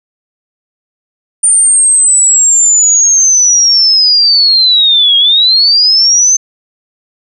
sine linear two-way sweep, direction down then up, 9090 to 3246 to 6280 Hz, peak -4 dBFS, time 1.43-6.37 s, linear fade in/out 10 ms, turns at 5.17 s, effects none

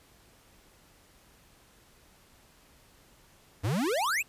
square exponential sweep, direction up, 88.5 to 2794 Hz, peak -27 dBFS, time 3.63-4.23 s, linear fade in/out 20 ms, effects pink hiss -60 dBFS RMS until 4.28 s + resampled to 32000 Hz

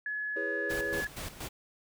sine tone, 1700 Hz, G#6, 40 cents sharp, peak -32 dBFS, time 0.06-1.07 s, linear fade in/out 2 ms
triangle chord, C# minor seventh, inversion first, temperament equal with one note detuned, 329.6 / 411.2 / 493.9 / 554.4 Hz, E4 / G#4 / B4 / C#5, 0 / -17 / 0 / 0 cents, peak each -39 / -36 / -38 / -37 dBFS, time 0.36-1.01 s, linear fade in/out 5 ms
pink noise with tremolo, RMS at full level -39 dBFS, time 0.69-1.49 s, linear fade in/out 20 ms, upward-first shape square, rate 4.2 Hz, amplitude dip 70%
effects none

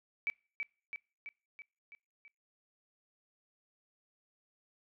sine tone with echo, 2300 Hz, D7, 37 cents flat, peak -30 dBFS, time 0.27-0.3 s, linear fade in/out 0 ms, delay 330 ms, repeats 6, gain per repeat -4 dB, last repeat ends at 2.28 s, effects noise-tail reverb RT60 0.4 s tail -26 dB re dry

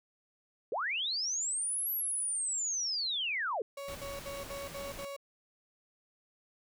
sine linear two-way sweep, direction up then down, 379.3 to 11840 to 379.3 Hz, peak -31 dBFS, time 0.72-3.62 s, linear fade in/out 2 ms, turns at 1.92 s
35% pulse tone bursts, 559 Hz, C#5, 14 cents sharp, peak -38 dBFS, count 6, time 3.77-5.165 s, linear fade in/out 5 ms, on 180 ms, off 63 ms
pink noise, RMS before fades -46 dBFS, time 3.88-5.05 s, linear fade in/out 2 ms
effects none

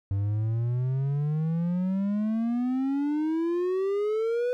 triangle exponential sweep, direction up, 97.1 to 500 Hz, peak -22 dBFS, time 0.11-4.53 s, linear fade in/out 0 ms, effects none

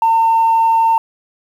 sine tone, 906 Hz, A#5, 50 cents flat, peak -8 dBFS, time 0.02-0.98 s, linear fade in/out 2 ms, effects tanh soft clip ceiling -6 dBFS + 7-bit

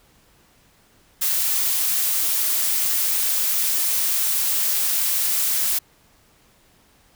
blue noise, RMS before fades -21 dBFS, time 1.21-5.79 s, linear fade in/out 10 ms, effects pink hiss -57 dBFS RMS until 7.15 s

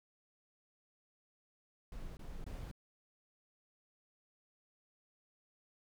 brown noise bursts, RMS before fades -45 dBFS, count 3, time 1.92-2.714 s, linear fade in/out 2 ms, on 250 ms, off 22 ms, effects none

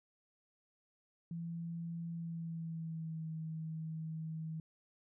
sine tone with pitch glide, 167.9 to 159.58 Hz, E3 to D#3, +32 to +44 cents, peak -39 dBFS, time 1.31-4.6 s, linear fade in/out 2 ms, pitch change -88 cents, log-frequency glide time 2.11-3.29 s, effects none

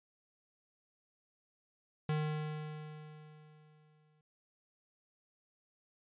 square tone with exponential decay, 152.9 Hz, D#3, 30 cents flat, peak -31 dBFS, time 2.09-4.21 s, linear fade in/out 2 ms, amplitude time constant 460 ms, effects resampled to 8000 Hz

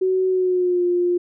sine tone with pitch glide, 374.2 to 353.2 Hz, F#4 to F4, +20 to +20 cents, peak -16 dBFS, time 0.01-1.18 s, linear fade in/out 10 ms, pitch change -100 cents, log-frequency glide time 0.28-0.84 s, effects none

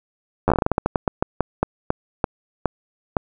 slowing click train, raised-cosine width 1 ms, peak -3 dBFS, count 21, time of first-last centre 0.48-3.168 s, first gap 10 ms, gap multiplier 1.23, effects none

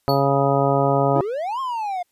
harmonic tone, 138.59 Hz, C#3, in tune, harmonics 1 / 2 / 3 / 4 / 5 / 6 / 7 / 9, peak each -22 / -25 / -23 / -22 / -22 / -27 / -27 / -27 dBFS, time 0.08-1.21 s, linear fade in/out 0 ms
square tone with exponential decay, 4422 Hz, C#8, 5 cents flat, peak -24 dBFS, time 0.09-0.28 s, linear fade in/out 2 ms, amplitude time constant 40 ms
triangle exponential two-way sweep, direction up then down, 308.1 to 1086 to 697 Hz, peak -21 dBFS, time 1.15-2.03 s, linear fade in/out 10 ms, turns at 1.6 s
effects white hiss -69 dBFS RMS until 2.11 s + resampled to 32000 Hz

